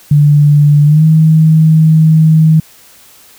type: tone with pitch glide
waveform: sine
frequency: 146.83 to 158.28 Hz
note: D3 to D#3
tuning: 0 to +30 cents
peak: -3 dBFS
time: 0.11-2.6 s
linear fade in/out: 5 ms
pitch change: +130 cents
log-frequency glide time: 0.85-1.04 s
effects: white hiss -41 dBFS RMS until 3.38 s